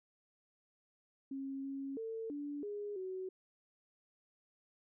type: tone with pitch steps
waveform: sine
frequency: 271.3 / 273.5 / 449 / 289.5 / 412 / 374.4 Hz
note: C#4 / C#4 / A4 / D4 / G#4 / F#4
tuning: -37 / -23 / +35 / -25 / -14 / +20 cents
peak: -39 dBFS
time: 1.31-3.29 s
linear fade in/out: 5 ms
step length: 330 ms
effects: none